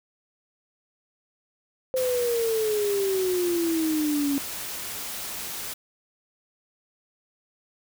sine exponential sweep, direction down, 521 to 277.2 Hz, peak -22 dBFS, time 1.94-4.38 s, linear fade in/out 0 ms
white noise, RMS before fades -34 dBFS, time 1.96-5.74 s, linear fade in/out 10 ms
effects none

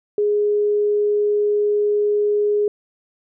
sine tone, 415.3 Hz, G#4, in tune, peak -15 dBFS, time 0.18-2.68 s, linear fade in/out 2 ms, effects none

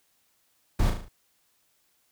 brown noise with echo, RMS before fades -22 dBFS, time 0.79-0.9 s, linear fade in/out 5 ms, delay 37 ms, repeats 5, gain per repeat -5 dB, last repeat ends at 1.085 s, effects white hiss -69 dBFS RMS until 2.11 s

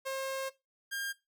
sawtooth tone pair in turn, 535 / 1608.3 Hz, C5 / G6, +38 / +44 cents, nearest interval octave + perfect fifth, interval 1906 cents, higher second, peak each -30 / -31 dBFS, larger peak first, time 0.05-0.5 / 0.91-1.13 s, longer first, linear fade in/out 20 ms, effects noise-tail reverb RT60 0.2 s tail -17 dB re dry

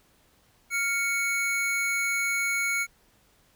square tone pair together, 1396.9 / 2223 Hz, F6 / C#7, 0 / +4 cents, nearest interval minor sixth, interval 804 cents, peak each -33 / -26 dBFS, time 0.7-2.87 s, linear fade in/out 50 ms, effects pink hiss -63 dBFS RMS until 3.55 s

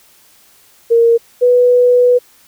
sine tone pair in turn, 464.6 / 492.5 Hz, A#4 / B4, -6 / -5 cents, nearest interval minor second, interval 101 cents, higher second, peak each -6 dBFS, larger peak neither, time 0.9-1.18 / 1.41-2.19 s, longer second, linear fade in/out 20 ms, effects white hiss -48 dBFS RMS until 2.47 s

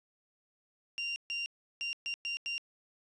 35% pulse tone bursts at uneven times, 2779 Hz, F7, 9 cents flat, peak -32 dBFS, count 6, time 0.98-1.16 / 1.3-1.46 / 1.81-1.93 / 2.06-2.14 / 2.25-2.37 / 2.46-2.58 s, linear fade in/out 0 ms, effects resampled to 22050 Hz + 11-bit

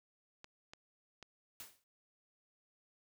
clicks, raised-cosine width 0.2 ms, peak -33 dBFS, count 3, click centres 0.444 / 0.735 / 1.227 s
white noise with exponential decay, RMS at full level -46 dBFS, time 1.6-1.84 s, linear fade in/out 1 ms, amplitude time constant 52 ms
effects none

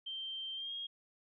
sine tone with pitch glide, 3140 to 3258 Hz, G7 to G#7, +2 to -34 cents, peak -39 dBFS, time 0.06-0.87 s, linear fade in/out 10 ms, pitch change +64 cents, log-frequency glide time 0.54-0.73 s, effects none

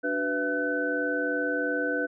sine tone cluster, 293.4 / 376.4 / 496.7 / 668 / 1509 Hz, D4 / F#4 / B4 / E5 / F#6, -2 / +30 / +10 / +23 / +34 cents, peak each -31 / -38 / -30 / -36 / -29 dBFS, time 0.03-2.07 s, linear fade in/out 20 ms, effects none

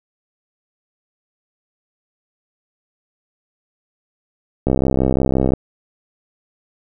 click train, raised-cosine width 2 ms, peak -3 dBFS, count 58, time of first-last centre 4.67-5.536 s, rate 65.8 Hz, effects none

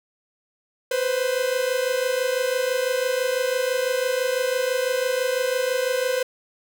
45% pulse tone pair together, 497.3 / 523.3 Hz, B4 / C5, +12 / 0 cents, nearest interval minor second, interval 88 cents, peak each -24 dBFS, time 0.91-6.23 s, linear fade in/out 5 ms, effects none

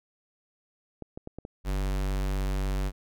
clicks, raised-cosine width 2 ms, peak -25 dBFS, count 5, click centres 1.023 / 1.175 / 1.274 / 1.386 / 1.451 s
square tone, 48.19 Hz, G1, 29 cents flat, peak -27 dBFS, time 1.64-2.92 s, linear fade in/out 50 ms
effects none

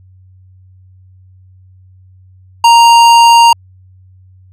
sine tone with hard clipping, 932.3 Hz, A#5, in tune, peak -4 dBFS, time 2.64-3.53 s, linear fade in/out 5 ms, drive 15 dB, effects added 93 Hz sine -39 dBFS peak until 4.52 s

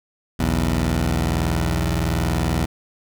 15% pulse tone pair together, 61.28 / 81.8 Hz, B1 / E2, -13 / -13 cents, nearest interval perfect fourth, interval 500 cents, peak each -15 dBFS, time 0.39-2.66 s, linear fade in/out 10 ms, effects none

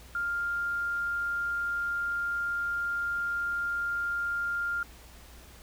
sine tone, 1400 Hz, F6, 4 cents sharp, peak -28 dBFS, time 0.15-4.83 s, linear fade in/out 2 ms, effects added 60 Hz sine -51 dBFS peak until 5.62 s + pink hiss -53 dBFS RMS until 5.62 s

